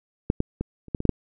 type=clicks; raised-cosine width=3 ms; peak=-6 / -9 / -14 / -30 / -12 / -16 / -7 / -6 dBFS; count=8; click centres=0.301 / 0.404 / 0.61 / 0.883 / 0.948 / 1.004 / 1.053 / 1.093 s; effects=none